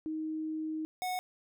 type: tone pair in turn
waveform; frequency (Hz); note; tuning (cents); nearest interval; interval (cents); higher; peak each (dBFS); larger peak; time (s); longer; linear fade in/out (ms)
sine / square; 313.7 / 734.4; D#4 / F#5; +14 / -13; octave + minor third; 1473; second; -33 / -33; neither; 0.06-0.85 / 1.02-1.19; first; 0
effects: none